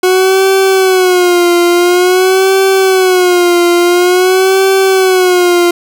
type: tone with vibrato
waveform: 40% pulse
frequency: 366 Hz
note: F#4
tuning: 19 cents flat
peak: -5 dBFS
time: 0.03-5.71 s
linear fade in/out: 5 ms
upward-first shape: sine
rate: 0.48 Hz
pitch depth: 89 cents each way
effects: none